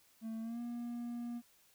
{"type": "tone with pitch glide", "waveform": "triangle", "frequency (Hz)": [223.6, 238.3], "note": ["A3", "A#3"], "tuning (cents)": [28, 38], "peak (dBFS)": -37, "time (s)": [0.21, 1.42], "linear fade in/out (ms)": 50, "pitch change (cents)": 110, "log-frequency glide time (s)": [0.41, 0.6], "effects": ["white hiss -68 dBFS RMS until 1.74 s"]}